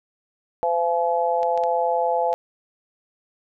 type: harmonic tone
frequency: 170.3 Hz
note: F3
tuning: 43 cents flat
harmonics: 3 / 4 / 5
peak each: -23 / -23 / -23 dBFS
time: 0.63-2.34 s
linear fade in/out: 0 ms
type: clicks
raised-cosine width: 0.2 ms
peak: -21 dBFS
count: 4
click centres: 1.431 / 1.576 / 1.637 / 2.33 s
effects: none